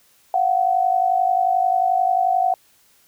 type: tone pair together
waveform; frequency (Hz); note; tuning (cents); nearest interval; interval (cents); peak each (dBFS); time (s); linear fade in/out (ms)
sine; 698.5 / 749.8; F5 / F#5; 0 / +23; minor second; 123; -20 / -17; 0.34-2.54; 2
effects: white hiss -57 dBFS RMS until 3.07 s